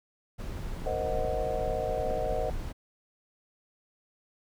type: noise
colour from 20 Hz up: brown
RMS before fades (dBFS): -35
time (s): 0.38-2.73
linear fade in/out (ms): 20
type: click train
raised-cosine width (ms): 3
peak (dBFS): -29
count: 8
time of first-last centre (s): 0.82-2.325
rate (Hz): 4.65
type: chord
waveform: sine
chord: C half-diminished seventh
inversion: third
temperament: equal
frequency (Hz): 466.2 / 523.3 / 622.3 / 740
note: Bb4 / C5 / Eb5 / Gb5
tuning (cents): 0 / 0 / 0 / 0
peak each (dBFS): -35 / -34 / -33 / -35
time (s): 0.86-2.5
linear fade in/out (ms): 2
effects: none